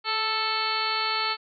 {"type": "harmonic tone with a mistuned harmonic", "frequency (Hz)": 439.7, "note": "A4", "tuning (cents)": -1, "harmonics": [1, 2, 3, 4, 5, 6, 7, 8, 9, 10], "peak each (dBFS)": [-39, -32, -29, -37, -33, -35, -35, -39, -37, -30], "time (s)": [0.04, 1.37], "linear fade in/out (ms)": 50, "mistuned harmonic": 1, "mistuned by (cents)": -29, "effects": []}